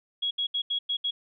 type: tone bursts at uneven times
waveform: sine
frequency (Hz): 3322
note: G#7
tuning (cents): 0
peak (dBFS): -25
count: 6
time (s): 0.22-0.31 / 0.38-0.47 / 0.54-0.62 / 0.7-0.79 / 0.89-0.97 / 1.04-1.11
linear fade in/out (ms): 10
effects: none